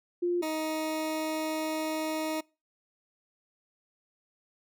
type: tone pair in turn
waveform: sine / 20% pulse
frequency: 351 / 313.8 Hz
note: F4 / D#4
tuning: +9 / +15 cents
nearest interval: major second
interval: 194 cents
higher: first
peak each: -25 dBFS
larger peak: neither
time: 0.22-0.42 / 0.42-2.41 s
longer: second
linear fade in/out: 10 ms
effects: noise-tail reverb RT60 0.3 s tail -25 dB re dry